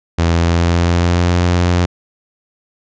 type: tone with pitch glide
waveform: sawtooth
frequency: 84 to 88.07 Hz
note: E2 to F2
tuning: +33 to +15 cents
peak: -7 dBFS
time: 0.18-1.86 s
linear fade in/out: 10 ms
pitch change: +82 cents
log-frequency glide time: 0.3-1.37 s
effects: resampled to 16000 Hz